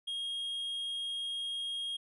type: tone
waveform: triangle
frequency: 3257 Hz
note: G#7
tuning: 34 cents flat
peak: -33 dBFS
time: 0.07-1.97 s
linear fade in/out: 10 ms
effects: resampled to 32000 Hz